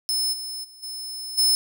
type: tone with level steps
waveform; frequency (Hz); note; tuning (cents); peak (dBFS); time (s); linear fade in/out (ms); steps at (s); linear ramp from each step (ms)
sawtooth; 5230; E8; -15; -19 / -28 / -42 / -29 / -14; 0.09-1.55; 0; 0.32 / 0.63 / 0.82 / 1.37; 20
effects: none